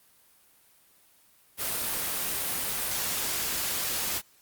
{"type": "noise", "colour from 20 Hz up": "white", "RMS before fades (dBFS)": -30, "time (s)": [1.57, 4.22], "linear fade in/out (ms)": 50, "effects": ["white hiss -61 dBFS RMS until 4.41 s", "Opus 32 kbps"]}